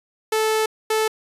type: tone pair in turn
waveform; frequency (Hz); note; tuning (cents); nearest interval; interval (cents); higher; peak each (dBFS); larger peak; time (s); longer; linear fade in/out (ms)
sawtooth; 437.1 / 437.1; A4 / A4; -11 / -11; unison; 0; neither; -14; neither; 0.32-0.66 / 0.9-1.08; first; 5
effects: resampled to 32000 Hz